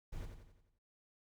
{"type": "noise with echo", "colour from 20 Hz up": "brown", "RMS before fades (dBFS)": -43, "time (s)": [0.12, 0.26], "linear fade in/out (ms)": 10, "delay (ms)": 88, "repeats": 6, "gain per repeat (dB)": -6, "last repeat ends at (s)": 0.788, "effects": ["noise-tail reverb RT60 0.4 s tail -20 dB re dry"]}